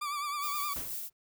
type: tone with vibrato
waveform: 40% pulse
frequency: 1167 Hz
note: D6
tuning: 11 cents flat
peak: -32 dBFS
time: 0.01-0.74 s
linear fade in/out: 10 ms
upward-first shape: triangle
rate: 9.6 Hz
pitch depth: 67 cents each way
type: noise with tremolo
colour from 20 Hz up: violet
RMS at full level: -37 dBFS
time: 0.4-1.1 s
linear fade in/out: 50 ms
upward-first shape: sine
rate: 6 Hz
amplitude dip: 30%
type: noise with exponential decay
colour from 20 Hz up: pink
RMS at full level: -41 dBFS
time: 0.76-1.13 s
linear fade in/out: 2 ms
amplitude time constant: 80 ms
effects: none